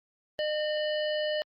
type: harmonic tone with a mistuned harmonic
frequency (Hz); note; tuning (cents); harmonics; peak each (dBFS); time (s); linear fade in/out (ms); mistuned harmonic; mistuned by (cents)
608; D#5; -40; 1 / 3 / 5 / 7 / 8; -28 / -37 / -36 / -44 / -47; 0.39-1.42; 0; 5; -42
effects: Opus 32 kbps